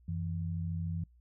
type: tone pair together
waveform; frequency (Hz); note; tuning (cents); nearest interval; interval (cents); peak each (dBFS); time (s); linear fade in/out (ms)
sine; 91.28 / 164.81; F#2 / E3; -23 / 0; minor seventh; 1023; -35 / -36; 0.08-1.04; 5
effects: noise-tail reverb RT60 0.1 s tail -24 dB re dry + added 60 Hz sine -59 dBFS peak until 1.2 s